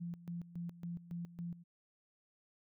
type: tone with tremolo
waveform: sine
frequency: 171.8 Hz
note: F3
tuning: 28 cents flat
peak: -39 dBFS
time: 0-1.64 s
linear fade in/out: 20 ms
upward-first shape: square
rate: 3.6 Hz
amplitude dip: 80%
effects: none